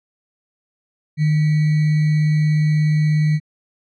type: tone with sample-and-hold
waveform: sine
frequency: 152.8 Hz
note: D#3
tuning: 31 cents flat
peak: -13 dBFS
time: 1.17-3.4 s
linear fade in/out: 50 ms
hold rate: 2100 Hz
effects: low-pass 4000 Hz 12 dB/octave